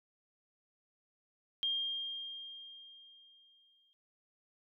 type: tone with exponential decay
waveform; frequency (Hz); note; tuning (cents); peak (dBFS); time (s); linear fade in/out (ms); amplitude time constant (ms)
sine; 3211; G7; +41; -30; 1.63-3.93; 0; 500
effects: none